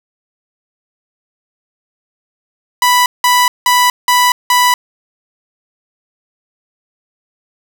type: tone bursts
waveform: sawtooth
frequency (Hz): 987.8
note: B5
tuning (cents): 0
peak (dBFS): -4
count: 5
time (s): 2.82-4.74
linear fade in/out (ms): 2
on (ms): 240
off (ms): 180
effects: none